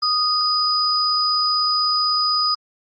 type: tone pair together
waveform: sine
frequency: 1242 / 4968 Hz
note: D#6 / D#8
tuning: -3 / -3 cents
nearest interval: 2 octaves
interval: 2400 cents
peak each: -21 / -18 dBFS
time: 0.02-2.55 s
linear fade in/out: 10 ms
effects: Opus 24 kbps